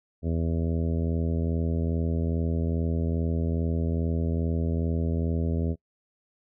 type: harmonic tone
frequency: 82.41 Hz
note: E2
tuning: in tune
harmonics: 1 / 2 / 3 / 4 / 5 / 6 / 7 / 8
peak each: -26 / -30 / -32 / -39 / -37 / -41 / -42 / -45 dBFS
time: 0.22-5.76 s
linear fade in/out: 50 ms
effects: noise-tail reverb RT60 0.1 s tail -25 dB re dry